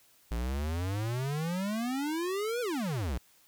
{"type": "exponential two-way sweep", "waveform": "square", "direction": "up then down", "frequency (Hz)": [54.8, 500, 54.8], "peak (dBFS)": -31, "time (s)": [0.31, 3.18], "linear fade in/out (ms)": 5, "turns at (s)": 2.61, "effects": ["white hiss -63 dBFS RMS until 3.47 s"]}